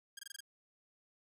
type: tone bursts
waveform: 10% pulse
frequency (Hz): 1617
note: G#6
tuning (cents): -47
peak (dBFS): -36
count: 6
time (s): 0.17-0.406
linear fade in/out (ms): 5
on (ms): 21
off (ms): 22
effects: none

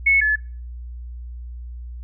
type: tone pair in turn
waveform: sine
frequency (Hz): 2200 / 1720.9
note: C#7 / A6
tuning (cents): -14 / -39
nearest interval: major third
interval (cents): 425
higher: first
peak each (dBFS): -12 / -15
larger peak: first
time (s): 0.06-0.21 / 0.21-0.36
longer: neither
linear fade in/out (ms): 10
effects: noise-tail reverb RT60 0.4 s tail -23 dB re dry + added 60 Hz sine -31 dBFS peak until 2.03 s

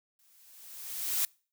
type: noise with exponential growth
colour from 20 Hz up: blue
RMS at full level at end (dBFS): -27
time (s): 0.19-1.25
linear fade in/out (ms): 1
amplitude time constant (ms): 230
effects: noise-tail reverb RT60 0.4 s tail -26 dB re dry

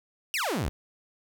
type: exponential sweep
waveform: sawtooth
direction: down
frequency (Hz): 2965 to 51.91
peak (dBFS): -23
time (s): 0.34-0.69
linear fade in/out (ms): 0
effects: none

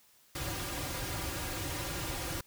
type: noise with comb filter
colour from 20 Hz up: pink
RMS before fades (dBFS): -37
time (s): 0.35-2.41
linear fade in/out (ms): 5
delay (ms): 4.6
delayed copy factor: -0.9
effects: white hiss -64 dBFS RMS until 2.46 s

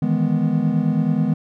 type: chord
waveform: triangle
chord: E major seventh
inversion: third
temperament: equal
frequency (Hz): 155.56 / 164.81 / 207.7 / 246.9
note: D#3 / E3 / G#3 / B3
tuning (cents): 0 / 0 / 0 / 0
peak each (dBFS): -20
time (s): 0.02-1.34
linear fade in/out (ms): 5
effects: none

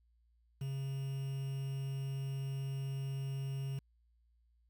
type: tone with quantisation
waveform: triangle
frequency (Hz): 135.8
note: C#3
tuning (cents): -35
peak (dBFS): -34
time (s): 0.61-3.79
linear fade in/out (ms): 5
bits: 9
effects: added 58 Hz sine -68 dBFS peak until 4.69 s

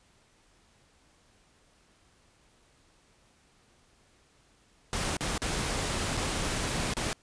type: noise with dropouts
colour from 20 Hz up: pink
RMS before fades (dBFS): -31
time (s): 4.93-7.13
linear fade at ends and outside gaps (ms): 0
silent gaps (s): 5.168-5.208 / 5.378-5.419 / 6.17-6.174 / 6.937-6.968
effects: pink hiss -64 dBFS RMS until 7.22 s + resampled to 22050 Hz

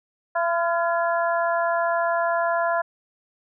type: harmonic tone with a mistuned harmonic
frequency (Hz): 338.4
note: E4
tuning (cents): +45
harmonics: 2 / 3 / 4 / 5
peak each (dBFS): -22 / -26 / -28 / -30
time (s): 0.35-2.82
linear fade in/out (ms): 10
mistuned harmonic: 4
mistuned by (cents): +43
effects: none

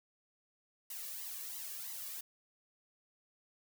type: noise with flanger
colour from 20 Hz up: blue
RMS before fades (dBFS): -44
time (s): 0.9-2.21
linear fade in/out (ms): 5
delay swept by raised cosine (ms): 1 to 1.78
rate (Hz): 3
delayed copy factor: +0.9
effects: none

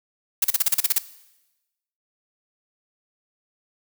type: noise bursts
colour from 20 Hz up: blue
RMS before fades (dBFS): -18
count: 10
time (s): 0.42-0.984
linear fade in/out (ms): 5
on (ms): 24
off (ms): 36
effects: noise-tail reverb RT60 1.0 s tail -17 dB re dry

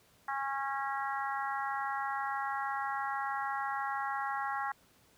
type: harmonic tone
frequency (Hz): 273.8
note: C#4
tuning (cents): -21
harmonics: 3 / 4 / 5 / 6 / 7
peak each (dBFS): -36 / -38 / -40 / -42 / -43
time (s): 0.28-4.72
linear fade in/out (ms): 5
effects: pink hiss -65 dBFS RMS until 5.17 s + high-pass 60 Hz 12 dB/octave

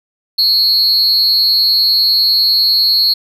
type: tone with amplitude modulation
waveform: triangle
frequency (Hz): 4290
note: C8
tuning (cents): +42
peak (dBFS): -4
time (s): 0.38-3.14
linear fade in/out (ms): 10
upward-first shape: sine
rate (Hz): 210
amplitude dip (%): 80
effects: none

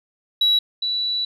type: tone pair in turn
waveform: sine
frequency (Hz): 3900 / 3943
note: B7 / B7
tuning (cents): -23 / -4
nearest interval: unison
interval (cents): 19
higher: second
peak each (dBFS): -13 / -20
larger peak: first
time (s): 0.41-0.59 / 0.82-1.25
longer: second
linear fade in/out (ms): 5
effects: tanh soft clip ceiling -10 dBFS

